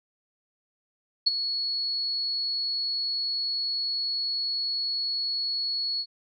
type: tone with ADSR envelope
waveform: sine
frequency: 4370 Hz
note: C#8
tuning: 26 cents flat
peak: -15 dBFS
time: 1.26-6.06 s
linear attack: 13 ms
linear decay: 18 ms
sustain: -11 dB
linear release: 60 ms
effects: none